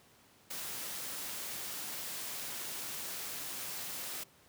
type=noise; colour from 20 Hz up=white; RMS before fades=-41 dBFS; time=0.5-4.24 s; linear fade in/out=10 ms; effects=pink hiss -63 dBFS RMS until 4.48 s + high-pass 100 Hz 12 dB/octave